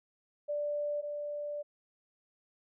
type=tone pair in turn; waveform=sine; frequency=587.3 / 587.3 Hz; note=D5 / D5; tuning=0 / 0 cents; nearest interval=unison; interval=0 cents; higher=neither; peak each=-31 / -35 dBFS; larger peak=first; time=0.48-1.02 / 1.02-1.63 s; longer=second; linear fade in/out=20 ms; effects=none